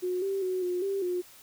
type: tone with pitch steps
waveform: sine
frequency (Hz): 362.8 / 390.2 / 370.1 / 358.2 / 392.9 / 358.1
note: F#4 / G4 / F#4 / F4 / G4 / F4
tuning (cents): -34 / -8 / 0 / +44 / +4 / +43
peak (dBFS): -27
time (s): 0.02-1.22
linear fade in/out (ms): 20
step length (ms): 200
effects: white hiss -53 dBFS RMS until 1.42 s